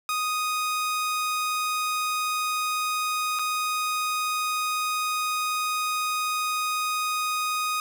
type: tone with dropouts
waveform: sawtooth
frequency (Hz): 1244.5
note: D#6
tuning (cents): 0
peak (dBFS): -21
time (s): 0.09-7.8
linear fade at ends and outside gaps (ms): 1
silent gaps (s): 3.389-3.393
effects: none